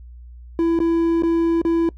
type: tone with dropouts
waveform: triangle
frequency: 333.2 Hz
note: E4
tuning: 19 cents sharp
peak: -13 dBFS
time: 0.59-1.89 s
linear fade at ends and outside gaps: 1 ms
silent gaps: 0.79-0.802 / 1.223-1.234 / 1.616-1.65 s
effects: noise-tail reverb RT60 0.1 s tail -22 dB re dry + added 60 Hz sine -37 dBFS peak until 1.97 s